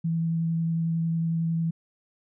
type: tone with vibrato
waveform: sine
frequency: 164.81 Hz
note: E3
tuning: in tune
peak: -23 dBFS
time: 0.04-1.71 s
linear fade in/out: 10 ms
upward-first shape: triangle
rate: 11 Hz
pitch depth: 12 cents each way
effects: none